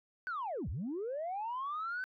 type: linear two-way sweep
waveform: sine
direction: down then up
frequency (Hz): 1539 to 55 to 1539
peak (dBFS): -34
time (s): 0.27-2.04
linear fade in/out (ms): 0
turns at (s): 0.69
effects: tanh soft clip ceiling -32 dBFS